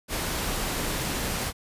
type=noise; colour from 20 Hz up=pink; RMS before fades=-29 dBFS; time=0.08-1.53 s; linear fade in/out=50 ms; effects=resampled to 32000 Hz